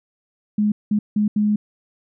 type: tone bursts at uneven times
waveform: sine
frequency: 209.7 Hz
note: G#3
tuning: 17 cents sharp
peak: -15 dBFS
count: 4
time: 0.58-0.72 / 0.91-0.99 / 1.16-1.28 / 1.36-1.56 s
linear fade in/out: 5 ms
effects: none